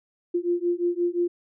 sine beating tone pair, 346.3 / 352 Hz, F4 / F4, -15 / +14 cents, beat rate 5.7 Hz, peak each -25 dBFS, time 0.34-1.28 s, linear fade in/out 10 ms, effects none

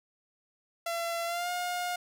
sawtooth tone with pitch glide, 677 to 713.1 Hz, E5 to F5, +46 to +36 cents, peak -27 dBFS, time 0.86-1.96 s, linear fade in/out 5 ms, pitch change +90 cents, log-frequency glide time 1.25-1.5 s, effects none

